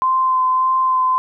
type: tone with vibrato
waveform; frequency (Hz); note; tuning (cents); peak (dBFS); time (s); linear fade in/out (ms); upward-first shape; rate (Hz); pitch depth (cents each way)
sine; 1035; C6; -19; -13; 0.02-1.18; 0; sine; 1.7; 13
effects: none